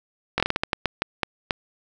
slowing click train, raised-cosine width 0.3 ms, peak -5 dBFS, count 12, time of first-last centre 0.38-1.508 s, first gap 20 ms, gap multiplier 1.3, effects none

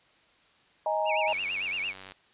sine chord, D# suspended fourth, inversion none, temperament equal with one note detuned, 625.9 / 830.6 / 932.3 Hz, D#5 / G#5 / A#5, +10 / 0 / 0 cents, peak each -28 / -30 / -31 dBFS, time 0.86-1.33 s, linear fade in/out 2 ms
sine tone with vibrato, 2496 Hz, D#7, 5 cents sharp, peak -29 dBFS, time 1.05-1.94 s, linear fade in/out 50 ms, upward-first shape sine, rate 8.9 Hz, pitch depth 220 cents each way
click train, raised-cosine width 0.2 ms, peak -26 dBFS, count 81, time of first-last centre 1.28-2.12 s, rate 95.2 Hz
effects white hiss -62 dBFS RMS until 2.33 s + resampled to 8000 Hz

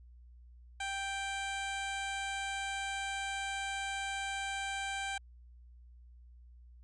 15% pulse tone, 785 Hz, G5, 2 cents sharp, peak -29 dBFS, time 0.8-5.18 s, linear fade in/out 5 ms, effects added 60 Hz sine -53 dBFS peak until 6.83 s + resampled to 22050 Hz

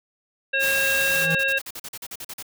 harmonic tone, 541 Hz, C#5, 42 cents flat, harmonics 1 / 3 / 5 / 7, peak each -29 / -22 / -24 / -33 dBFS, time 0.53-1.59 s, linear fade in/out 10 ms
white noise, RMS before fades -28 dBFS, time 0.59-1.28 s, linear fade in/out 50 ms
square tone with exponential growth, 162.9 Hz, E3, 20 cents flat, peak -22 dBFS, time 0.98-1.35 s, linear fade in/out 2 ms, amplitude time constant 80 ms
white noise bursts, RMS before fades -35 dBFS, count 15, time 1.12-2.427 s, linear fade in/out 5 ms, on 47 ms, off 43 ms
effects none

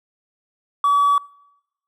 triangle tone with hard clipping, 1142 Hz, D6, 49 cents flat, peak -13 dBFS, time 0.84-1.18 s, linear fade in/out 2 ms, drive 2 dB, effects noise-tail reverb RT60 0.9 s tail -24 dB re dry

